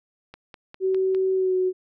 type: click train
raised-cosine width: 0.3 ms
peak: -25 dBFS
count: 5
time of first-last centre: 0.34-1.148 s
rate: 4.95 Hz
type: tone with pitch glide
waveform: sine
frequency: 378.7 to 370.3 Hz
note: F#4 to F#4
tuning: +40 to +1 cents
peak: -19 dBFS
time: 0.8-1.73 s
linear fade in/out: 50 ms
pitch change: -39 cents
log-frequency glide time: 1.34-1.55 s
effects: none